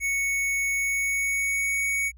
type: tone with pitch glide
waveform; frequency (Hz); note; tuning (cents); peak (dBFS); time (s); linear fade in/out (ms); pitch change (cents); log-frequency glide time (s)
square; 2217 to 2234; C#7 to C#7; 0 to +13; -24; 0-2.12; 50; +13; 0.68-1.87
effects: added 60 Hz sine -46 dBFS peak until 2.17 s